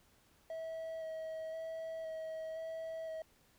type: tone with vibrato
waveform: triangle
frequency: 644 Hz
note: E5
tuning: 41 cents flat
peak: -38 dBFS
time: 0.5-3.22 s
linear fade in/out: 2 ms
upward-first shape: square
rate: 0.97 Hz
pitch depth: 12 cents each way
effects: pink hiss -69 dBFS RMS until 3.58 s